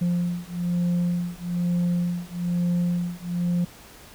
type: beating tone pair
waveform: sine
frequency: 174.61 / 175.71 Hz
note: F3 / F3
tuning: 0 / +11 cents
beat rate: 1.1 Hz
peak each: -23 dBFS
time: 0.01-3.65 s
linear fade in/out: 10 ms
effects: tanh soft clip ceiling -19 dBFS + pink hiss -47 dBFS RMS until 4.14 s